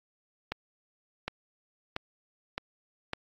accelerating click train, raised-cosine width 0.3 ms, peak -16 dBFS, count 5, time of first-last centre 0.52-3.134 s, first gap 760 ms, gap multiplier 0.9, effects AAC 48 kbps

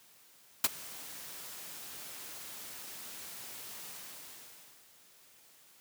white noise with ADSR envelope, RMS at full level -23 dBFS, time 0.64-4.89 s, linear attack 4 ms, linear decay 30 ms, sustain -23 dB, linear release 1000 ms, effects white hiss -61 dBFS RMS until 5.8 s + high-pass 100 Hz 12 dB/octave

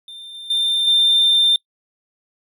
triangle tone with level steps, 3591 Hz, A7, 35 cents sharp, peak -32 / -30 / -14 / -9 dBFS, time 0.08-1.56 s, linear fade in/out 2 ms, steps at 0.34 / 0.5 / 0.87 s, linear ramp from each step 5 ms, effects noise-tail reverb RT60 0.1 s tail -24 dB re dry + tanh soft clip ceiling -7 dBFS

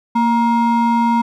triangle ring-modulated tone, 587.3 Hz, D5, in tune, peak -7 dBFS, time 0.15-1.22 s, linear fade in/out 10 ms, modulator 356 Hz, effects none

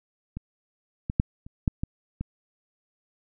clicks, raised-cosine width 5 ms, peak -21 / -16 / -7 / -30 / -9 / -15 / -18 dBFS, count 7, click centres 0.37 / 1.099 / 1.199 / 1.465 / 1.678 / 1.835 / 2.21 s, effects none

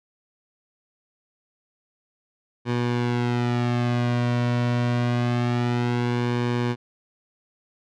sawtooth tone with flanger, 121.1 Hz, B2, 34 cents flat, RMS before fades -23 dBFS, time 2.65-6.76 s, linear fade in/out 50 ms, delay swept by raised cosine 1.5 to 2.42 ms, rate 0.26 Hz, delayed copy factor -0.8, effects low-pass 4000 Hz 12 dB/octave

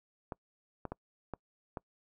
clicks, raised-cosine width 1 ms, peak -24 dBFS, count 5, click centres 0.322 / 0.853 / 0.92 / 1.337 / 1.772 s, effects noise-tail reverb RT60 0.1 s tail -26 dB re dry

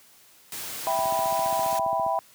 white noise, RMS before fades -35 dBFS, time 0.52-1.79 s, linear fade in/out 2 ms
sine chord, E minor, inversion none, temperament equal, 659.3 / 784 / 987.8 Hz, E5 / G5 / B5, 0 / 0 / 0 cents, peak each -27 dBFS, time 0.87-2.19 s, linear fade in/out 0 ms
click train, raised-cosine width 3 ms, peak -28 dBFS, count 17, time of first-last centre 0.99-2.064 s, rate 14.9 Hz
effects white hiss -55 dBFS RMS until 2.34 s + high-pass 80 Hz 12 dB/octave

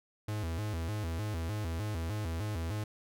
45% pulse tone with vibrato, 93.4 Hz, F#2, 17 cents sharp, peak -33 dBFS, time 0.28-2.84 s, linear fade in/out 5 ms, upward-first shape square, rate 3.3 Hz, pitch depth 220 cents each way, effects none

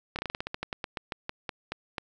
slowing click train, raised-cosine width 0.3 ms, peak -16 dBFS, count 18, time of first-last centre 0.16-1.982 s, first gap 28 ms, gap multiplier 1.15, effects none

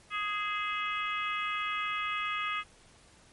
harmonic tone with a mistuned harmonic, 415.3 Hz, G#4, in tune, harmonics 3 / 4 / 5 / 6 / 7 / 8, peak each -33 / -42 / -37 / -37 / -44 / -43 dBFS, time 0.1-2.64 s, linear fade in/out 50 ms, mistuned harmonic 6, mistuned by +48 cents, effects pink hiss -59 dBFS RMS until 3.32 s + MP3 48 kbps

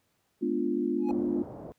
sine chord, G# diminished seventh, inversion none, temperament equal with one note detuned, 211 / 246.9 / 293.7 / 349.2 Hz, G#3 / B3 / D4 / F4, +28 / 0 / 0 / 0 cents, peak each -35 / -31 / -31 / -30 dBFS, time 0.41-1.44 s, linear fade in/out 20 ms
triangle tone with exponential growth, 837 Hz, G#5, 13 cents sharp, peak -28 dBFS, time 0.98-1.11 s, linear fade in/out 1 ms, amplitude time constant 28 ms
white low-pass noise, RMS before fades -42 dBFS, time 1.09-1.72 s, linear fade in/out 0 ms, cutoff 660 Hz, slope 24 dB/octave
effects pink hiss -73 dBFS RMS until 1.78 s + high-pass 80 Hz 12 dB/octave

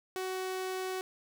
sawtooth tone, 374.1 Hz, F#4, 19 cents sharp, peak -30 dBFS, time 0.16-1.01 s, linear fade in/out 0 ms, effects none

